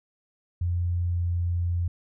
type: tone with pitch glide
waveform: sine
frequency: 87.5 to 86.95 Hz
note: F2 to F2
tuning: +4 to -7 cents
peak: -23 dBFS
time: 0.61-1.88 s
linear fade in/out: 5 ms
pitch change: -11 cents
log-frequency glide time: 1.11-1.18 s
effects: none